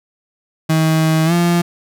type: tone with pitch glide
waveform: 35% pulse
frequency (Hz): 159.1 to 172.5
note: D#3 to F3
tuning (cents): +39 to -21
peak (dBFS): -10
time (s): 0.69-1.62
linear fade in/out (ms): 10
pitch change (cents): +140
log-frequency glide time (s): 1.25-1.33
effects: none